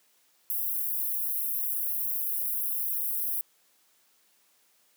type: high-pass noise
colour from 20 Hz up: white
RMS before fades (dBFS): -30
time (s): 0.5-3.41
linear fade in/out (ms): 0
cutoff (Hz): 11000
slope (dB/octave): 48
effects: white hiss -66 dBFS RMS until 4.96 s + high-pass 200 Hz 12 dB/octave